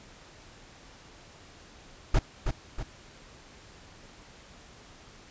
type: noise with echo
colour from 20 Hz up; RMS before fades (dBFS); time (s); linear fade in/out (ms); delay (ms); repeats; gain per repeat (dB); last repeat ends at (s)
brown; -20; 2.14-2.19; 5; 320; 2; -6; 2.83
effects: pink hiss -52 dBFS RMS until 5.3 s + resampled to 16000 Hz